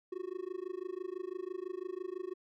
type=tone with amplitude modulation; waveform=triangle; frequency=367.7 Hz; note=F#4; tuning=11 cents flat; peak=-32 dBFS; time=0.12-2.34 s; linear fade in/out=5 ms; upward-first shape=sine; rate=26 Hz; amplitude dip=100%; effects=none